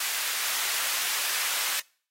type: high-pass noise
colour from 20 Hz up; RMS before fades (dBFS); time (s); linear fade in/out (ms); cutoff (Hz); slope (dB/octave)
pink; -29; 0-1.8; 5; 1500; 12
effects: noise-tail reverb RT60 0.5 s tail -26 dB re dry + AAC 48 kbps